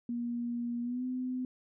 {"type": "tone with pitch glide", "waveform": "sine", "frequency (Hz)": [238.3, 253.9], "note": ["A#3", "B3"], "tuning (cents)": [38, 48], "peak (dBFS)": -32, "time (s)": [0.09, 1.45], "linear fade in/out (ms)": 2, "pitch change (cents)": 110, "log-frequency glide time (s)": [0.82, 1.04], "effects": []}